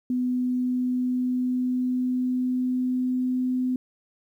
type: tone with pitch glide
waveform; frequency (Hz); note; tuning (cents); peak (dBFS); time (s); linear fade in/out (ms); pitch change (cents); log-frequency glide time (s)
sine; 250.2 to 253.8; B3 to B3; +23 to +47; -22; 0.1-3.76; 2; +24; 0.23-3.47
effects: 10-bit